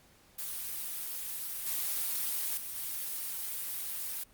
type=noise with level steps; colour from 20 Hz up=blue; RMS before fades=-38 / -33 / -40 / -37 dBFS; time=0.38-4.24 s; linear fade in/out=10 ms; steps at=1.66 / 2.57 / 2.76 s; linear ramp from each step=5 ms; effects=pink hiss -62 dBFS RMS until 4.33 s + Opus 48 kbps